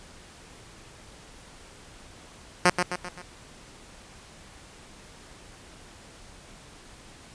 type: tone with echo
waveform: 5% pulse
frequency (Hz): 178.8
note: F3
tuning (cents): +41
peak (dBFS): -5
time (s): 2.65-2.7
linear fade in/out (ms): 5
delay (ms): 130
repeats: 4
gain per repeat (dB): -6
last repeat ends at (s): 3.22
effects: pink hiss -49 dBFS RMS until 7.34 s + resampled to 22050 Hz